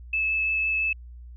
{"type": "tone with vibrato", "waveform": "sine", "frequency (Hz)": 2610, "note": "E7", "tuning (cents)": -18, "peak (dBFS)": -22, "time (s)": [0.13, 0.93], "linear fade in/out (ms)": 5, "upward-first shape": "triangle", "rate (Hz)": 5.9, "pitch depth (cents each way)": 9, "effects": ["added 60 Hz sine -40 dBFS peak until 1.36 s"]}